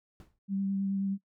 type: noise with exponential decay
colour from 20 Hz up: brown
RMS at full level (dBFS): -45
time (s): 0.2-0.39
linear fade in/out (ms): 1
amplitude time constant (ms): 40
type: tone with vibrato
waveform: sine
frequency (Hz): 195.7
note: G3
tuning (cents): -3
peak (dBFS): -28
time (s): 0.48-1.18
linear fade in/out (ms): 50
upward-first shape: sine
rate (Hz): 9.4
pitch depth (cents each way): 14
effects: noise-tail reverb RT60 0.1 s tail -20 dB re dry